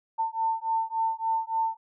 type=beating tone pair; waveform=sine; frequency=896 / 899.5 Hz; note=A5 / A5; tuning=+31 / +38 cents; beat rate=3.5 Hz; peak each=-28 dBFS; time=0.18-1.77 s; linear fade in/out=20 ms; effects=none